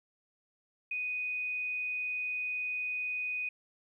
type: tone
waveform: sine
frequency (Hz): 2489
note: D#7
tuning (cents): 0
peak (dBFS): -32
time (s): 0.91-3.49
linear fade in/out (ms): 5
effects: 12-bit